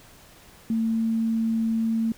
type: tone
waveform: sine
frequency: 225.3 Hz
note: A3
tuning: 41 cents sharp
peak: -21 dBFS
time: 0.7-2.12 s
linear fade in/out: 2 ms
effects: pink hiss -51 dBFS RMS until 2.17 s